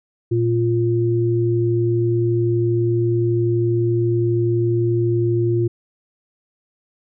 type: tone pair together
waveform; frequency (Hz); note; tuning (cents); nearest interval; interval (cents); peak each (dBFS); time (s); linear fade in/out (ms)
sine; 116.54 / 348.5; A#2 / F4; 0 / -4; octave + perfect fifth; 1896; -18; 0.31-5.68; 10
effects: none